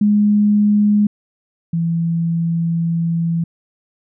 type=tone pair in turn; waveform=sine; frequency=207.7 / 167.06 Hz; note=G#3 / E3; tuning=0 / +23 cents; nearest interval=major third; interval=377 cents; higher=first; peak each=-10 / -15 dBFS; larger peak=first; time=0.01-1.07 / 1.73-3.44 s; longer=second; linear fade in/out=5 ms; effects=none